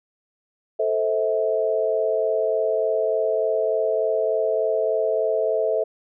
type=chord; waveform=sine; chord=A minor; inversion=none; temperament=equal with one note detuned; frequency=440 / 523.3 / 646.8 Hz; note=A4 / C5 / E5; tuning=0 / 0 / -33 cents; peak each=-23 / -26 / -22 dBFS; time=0.79-5.84 s; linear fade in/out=10 ms; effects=none